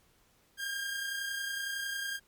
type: tone pair together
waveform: sawtooth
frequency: 1605 / 1635.9 Hz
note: G6 / G#6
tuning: +40 / -27 cents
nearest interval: unison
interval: 33 cents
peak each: -31 / -39 dBFS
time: 0.57-2.2 s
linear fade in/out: 50 ms
effects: pink hiss -67 dBFS RMS until 2.27 s + MP3 96 kbps